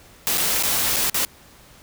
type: noise with dropouts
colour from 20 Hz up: white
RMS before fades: -21 dBFS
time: 0.27-1.25 s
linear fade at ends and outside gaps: 0 ms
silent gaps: 0.374-0.38 / 0.626-0.634 / 0.961-0.966 / 1.098-1.144 s
effects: pink hiss -49 dBFS RMS until 1.82 s